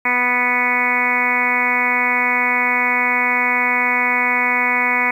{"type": "harmonic tone", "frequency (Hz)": 246.9, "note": "B3", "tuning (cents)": 0, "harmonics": [1, 2, 3, 4, 5, 6, 7, 8, 9, 10], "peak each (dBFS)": [-28, -30, -27, -22, -27, -29, -27, -21, -18, -28], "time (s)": [0.05, 5.11], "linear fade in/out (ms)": 5, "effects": ["8-bit"]}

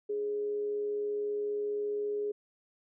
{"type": "tone with amplitude modulation", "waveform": "sine", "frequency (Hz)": 415.3, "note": "G#4", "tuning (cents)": 0, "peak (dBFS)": -29, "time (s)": [0.09, 2.32], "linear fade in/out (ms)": 10, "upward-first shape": "sine", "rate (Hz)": 124, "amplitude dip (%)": 25, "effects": []}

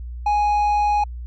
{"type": "tone", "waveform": "triangle", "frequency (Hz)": 830.6, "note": "G#5", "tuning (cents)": 0, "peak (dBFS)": -14, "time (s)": [0.26, 1.04], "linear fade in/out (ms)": 5, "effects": ["added 60 Hz sine -29 dBFS peak until 1.26 s", "resampled to 16000 Hz"]}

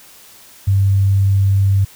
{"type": "tone", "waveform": "sine", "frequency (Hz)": 98, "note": "G2", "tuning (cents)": 0, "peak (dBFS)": -10, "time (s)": [0.67, 1.85], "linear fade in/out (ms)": 10, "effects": ["white hiss -43 dBFS RMS until 1.95 s"]}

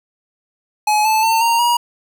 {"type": "tone with pitch steps", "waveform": "square", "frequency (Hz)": [847, 872.8, 899.4, 926.9, 955.1], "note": ["G#5", "A5", "A5", "A#5", "A#5"], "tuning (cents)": [34, -14, 38, -10, 42], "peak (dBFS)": -13, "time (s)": [0.87, 1.77], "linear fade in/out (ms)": 5, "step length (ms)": 180, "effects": []}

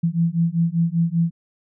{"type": "beating tone pair", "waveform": "sine", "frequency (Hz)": [165.2, 170.3], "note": ["E3", "F3"], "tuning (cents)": [4, -43], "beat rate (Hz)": 5.1, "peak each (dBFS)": -20, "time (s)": [0.03, 1.31], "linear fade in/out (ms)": 10, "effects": []}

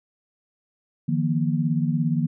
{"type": "tone cluster", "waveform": "sine", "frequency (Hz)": [153.6, 170.8, 237], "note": ["D#3", "F3", "A#3"], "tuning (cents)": [-22, -38, 29], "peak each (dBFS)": [-23, -25, -25], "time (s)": [1.08, 2.27], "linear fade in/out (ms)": 10, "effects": []}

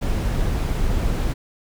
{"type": "noise", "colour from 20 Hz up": "brown", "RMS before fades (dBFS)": -21, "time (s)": [0.01, 1.34], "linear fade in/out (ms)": 20, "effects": []}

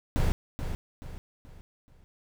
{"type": "noise with echo", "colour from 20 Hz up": "brown", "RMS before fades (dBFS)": -24, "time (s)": [0.16, 0.32], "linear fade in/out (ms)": 0, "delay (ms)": 430, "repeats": 4, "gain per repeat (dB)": -8, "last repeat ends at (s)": 2.04, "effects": []}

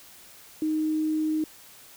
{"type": "tone", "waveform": "sine", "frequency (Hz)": 311.1, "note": "D#4", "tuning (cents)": 0, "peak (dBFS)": -23, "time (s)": [0.62, 1.44], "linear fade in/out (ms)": 2, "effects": ["white hiss -50 dBFS RMS until 1.96 s"]}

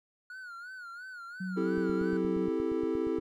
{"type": "tone with vibrato", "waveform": "triangle", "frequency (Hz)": 1448, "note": "F#6", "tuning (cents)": -38, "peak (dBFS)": -40, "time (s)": [0.3, 2.17], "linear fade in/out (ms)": 2, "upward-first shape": "sine", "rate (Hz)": 2.9, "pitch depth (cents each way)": 99}
{"type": "tone", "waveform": "sine", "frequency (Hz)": 186.1, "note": "F#3", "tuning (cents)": 10, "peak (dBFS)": -33, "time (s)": [1.4, 2.48], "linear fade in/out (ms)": 10}
{"type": "chord", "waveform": "triangle", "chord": "A minor seventh", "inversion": "first", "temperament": "equal", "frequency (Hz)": [261.6, 329.6, 392, 440], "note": ["C4", "E4", "G4", "A4"], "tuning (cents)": [0, 0, 0, 0], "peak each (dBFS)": [-34, -30, -33, -32], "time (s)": [1.56, 3.2], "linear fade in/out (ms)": 20}
{"type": "click train", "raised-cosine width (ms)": 5, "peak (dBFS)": -33, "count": 13, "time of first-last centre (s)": [1.78, 3.187], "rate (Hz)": 8.53}
{"effects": []}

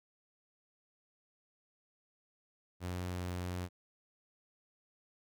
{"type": "tone", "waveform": "sawtooth", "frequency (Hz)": 89.8, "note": "F2", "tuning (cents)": 49, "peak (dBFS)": -33, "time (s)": [2.8, 3.69], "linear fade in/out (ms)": 50, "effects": []}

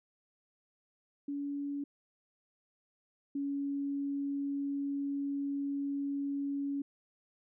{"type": "tone pair in turn", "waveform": "sine", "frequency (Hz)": [284.1, 280.8], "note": ["C#4", "C#4"], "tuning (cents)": [43, 22], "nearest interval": "unison", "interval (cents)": 21, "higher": "first", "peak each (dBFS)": [-34, -32], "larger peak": "second", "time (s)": [[1.28, 1.84], [3.35, 6.82]], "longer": "second", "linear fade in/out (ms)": 5, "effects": []}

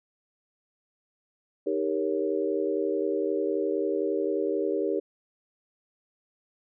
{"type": "chord", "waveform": "sine", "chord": "Eb dominant seventh", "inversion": "none", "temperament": "equal with one note detuned", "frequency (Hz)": [311.1, 395, 466.2, 554.4], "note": ["Eb4", "G4", "Bb4", "Db5"], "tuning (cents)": [0, 13, 0, 0], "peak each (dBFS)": [-31, -28, -30, -33], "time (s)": [1.66, 5], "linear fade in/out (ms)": 10, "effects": []}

